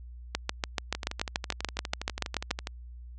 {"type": "two click trains", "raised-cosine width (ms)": 0.2, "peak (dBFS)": [-16, -10], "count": [22, 16], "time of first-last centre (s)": [[0.95, 2.671], [0.35, 2.511]], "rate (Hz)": [12.2, 6.94], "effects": ["added 60 Hz sine -42 dBFS peak until 3.18 s", "resampled to 22050 Hz"]}